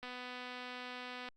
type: click train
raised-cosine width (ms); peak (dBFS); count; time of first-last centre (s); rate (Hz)
0.3; -30; 314; 0.03-1.287; 249
effects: Opus 48 kbps